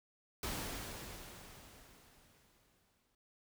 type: noise with exponential decay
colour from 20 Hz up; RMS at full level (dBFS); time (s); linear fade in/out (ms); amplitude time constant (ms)
pink; -39; 0.43-3.15; 2; 590
effects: none